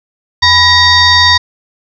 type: tone with frequency modulation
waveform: sine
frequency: 2806 Hz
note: F7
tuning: 8 cents sharp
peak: -4 dBFS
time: 0.42-1.38 s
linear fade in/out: 10 ms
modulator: 907 Hz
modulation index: 2.4
effects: none